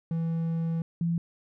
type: tone pair in turn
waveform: triangle / sine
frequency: 164.81 / 168.66 Hz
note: E3 / E3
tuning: 0 / +40 cents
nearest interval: unison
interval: 40 cents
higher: second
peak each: -24 dBFS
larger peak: neither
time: 0.11-0.82 / 1.01-1.18 s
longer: first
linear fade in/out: 2 ms
effects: none